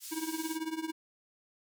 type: band-pass noise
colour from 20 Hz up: pink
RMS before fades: -44 dBFS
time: 0-0.59 s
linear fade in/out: 50 ms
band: 5600 to 16000 Hz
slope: 12 dB/octave
type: tone with tremolo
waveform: square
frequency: 320 Hz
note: D#4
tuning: 49 cents sharp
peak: -31 dBFS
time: 0.11-0.92 s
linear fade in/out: 20 ms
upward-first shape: triangle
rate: 18 Hz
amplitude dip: 90%
effects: none